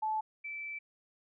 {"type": "tone pair in turn", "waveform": "sine", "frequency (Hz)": [868, 2322], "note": ["A5", "D7"], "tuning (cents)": [-24, -20], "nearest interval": "octave + perfect fourth", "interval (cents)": 1704, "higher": "second", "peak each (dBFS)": [-30, -38], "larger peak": "first", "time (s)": [[0.02, 0.21], [0.44, 0.79]], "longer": "second", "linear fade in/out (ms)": 10, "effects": []}